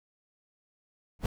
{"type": "noise with exponential growth", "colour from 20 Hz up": "brown", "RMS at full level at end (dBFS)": -22, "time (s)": [1.19, 1.26], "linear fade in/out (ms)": 2, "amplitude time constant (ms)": 15, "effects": []}